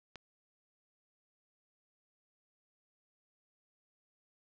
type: click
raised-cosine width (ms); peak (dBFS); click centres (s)
0.2; -28; 0.157
effects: low-pass 5000 Hz 12 dB/octave